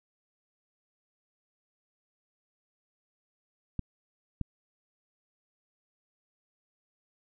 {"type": "clicks", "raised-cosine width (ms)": 5, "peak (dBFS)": -19, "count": 2, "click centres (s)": [3.793, 4.413], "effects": []}